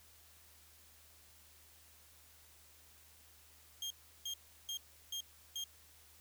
30% pulse tone bursts, 3219 Hz, G7, 45 cents sharp, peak -36 dBFS, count 5, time 3.82-5.64 s, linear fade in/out 2 ms, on 84 ms, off 350 ms, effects added 77 Hz sine -68 dBFS peak until 6.2 s + white hiss -63 dBFS RMS until 6.2 s

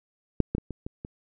clicks, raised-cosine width 3 ms, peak -6 / -13 / -19 / -22 / -21 / -23 dBFS, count 6, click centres 0.403 / 0.55 / 0.582 / 0.707 / 0.865 / 1.049 s, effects none

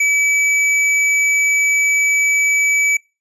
square tone, 2294 Hz, D7, 41 cents flat, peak -13 dBFS, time 0-2.97 s, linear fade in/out 5 ms, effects noise-tail reverb RT60 0.3 s tail -25 dB re dry + resampled to 24000 Hz

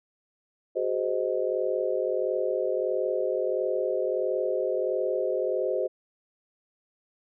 sine chord, Ab dominant seventh, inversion third, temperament just, 373.8 / 415.3 / 519.1 / 623 Hz, Gb4 / Ab4 / C5 / Eb5, +18 / 0 / -14 / +2 cents, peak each -30 / -32 / -28 / -31 dBFS, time 0.75-5.88 s, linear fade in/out 20 ms, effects none

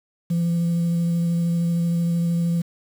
sine tone with vibrato, 170.1 Hz, F3, 45 cents flat, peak -16 dBFS, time 0.3-2.62 s, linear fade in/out 10 ms, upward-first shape square, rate 13 Hz, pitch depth 9 cents each way, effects tanh soft clip ceiling -17 dBFS + 7-bit

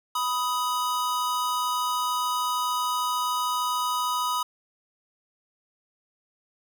square tone pair together, 987.8 / 1254.5 Hz, B5 / D#6, 0 / +14 cents, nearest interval major third, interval 414 cents, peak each -28 dBFS, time 0.15-4.43 s, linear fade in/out 5 ms, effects none

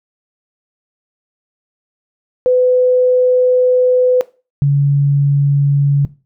sine tone pair in turn, 503 / 141.6 Hz, B4 / C#3, +32 / +37 cents, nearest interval octave + minor seventh, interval 2195 cents, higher first, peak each -8 dBFS, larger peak neither, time 2.46-4.21 / 4.62-6.05 s, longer first, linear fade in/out 0 ms, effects noise-tail reverb RT60 0.3 s tail -18 dB re dry

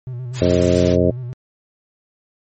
triangle tone with vibrato, 124.3 Hz, B2, 12 cents sharp, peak -23 dBFS, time 0.07-1.33 s, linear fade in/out 0 ms, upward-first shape square, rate 8.2 Hz, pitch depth 53 cents each way
white noise, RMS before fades -28 dBFS, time 0.33-0.97 s, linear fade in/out 50 ms
harmonic tone, 88.9 Hz, F2, 31 cents sharp, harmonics 1 / 2 / 3 / 4 / 5 / 6 / 7, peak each -20 / -20 / -20 / -20 / -20 / -20 / -20 dBFS, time 0.41-1.11 s, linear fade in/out 10 ms
effects MP3 32 kbps

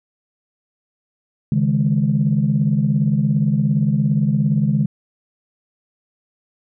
sine chord, C# suspended second, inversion none, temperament just, 138.59 / 155.92 / 207.9 Hz, C#3 / D#3 / G#3, 0 / +4 / +2 cents, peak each -18 dBFS, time 1.52-4.86 s, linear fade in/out 2 ms, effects tanh soft clip ceiling -6 dBFS

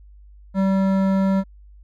triangle tone with hard clipping, 192.8 Hz, G3, 28 cents flat, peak -18 dBFS, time 0.54-1.44 s, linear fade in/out 50 ms, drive 17 dB, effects added 50 Hz sine -43 dBFS peak until 1.83 s

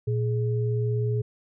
sine tone pair together, 117.5 / 418.7 Hz, A#2 / G#4, +14 / +14 cents, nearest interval octave + minor seventh, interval 2200 cents, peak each -23 / -30 dBFS, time 0.07-1.22 s, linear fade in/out 10 ms, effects none

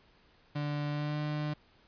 35% pulse tone with pitch glide, 146.83 to 149.92 Hz, D3 to D3, 0 to +36 cents, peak -30 dBFS, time 0.55-1.54 s, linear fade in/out 10 ms, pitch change +36 cents, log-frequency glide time 0.9-1.18 s, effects pink hiss -64 dBFS RMS until 1.87 s + resampled to 11025 Hz

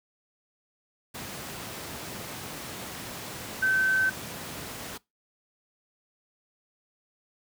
sine tone in noise, 1537 Hz, G6, 35 cents flat, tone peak -21 dBFS, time 3.62-4.1 s, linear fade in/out 10 ms, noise pink, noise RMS -38 dBFS, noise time 1.14-4.98 s, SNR +14 dB, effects noise-tail reverb RT60 0.2 s tail -22 dB re dry + high-pass 100 Hz 12 dB/octave

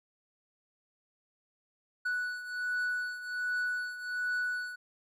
triangle beating tone pair, 1478 / 1479.3 Hz, F#6 / F#6, -2 / -1 cents, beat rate 1.3 Hz, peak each -31 / -36 dBFS, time 2.05-4.76 s, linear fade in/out 10 ms, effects none

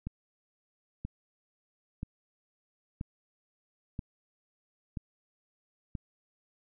click train, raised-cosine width 5 ms, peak -23 dBFS, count 7, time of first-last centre 0.07-5.952 s, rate 1.02 Hz, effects none

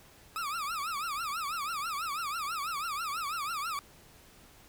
40% pulse tone with vibrato, 1244.5 Hz, D#6, in tune, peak -32 dBFS, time 0.36-3.79 s, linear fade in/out 0 ms, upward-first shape triangle, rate 6.1 Hz, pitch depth 220 cents each way, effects pink hiss -57 dBFS RMS until 4.68 s

